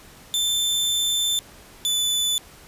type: tone pair in turn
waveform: sawtooth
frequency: 3544 / 3493 Hz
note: A7 / A7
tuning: +12 / -13 cents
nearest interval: unison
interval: 25 cents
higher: first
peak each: -17 dBFS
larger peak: neither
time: 0.34-1.39 / 1.85-2.38 s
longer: first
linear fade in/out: 0 ms
effects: pink hiss -47 dBFS RMS until 2.67 s + resampled to 32000 Hz